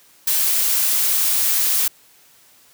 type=noise; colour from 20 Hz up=blue; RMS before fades=-18 dBFS; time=0.27-1.88 s; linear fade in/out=5 ms; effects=white hiss -52 dBFS RMS until 2.73 s + high-pass 80 Hz 12 dB/octave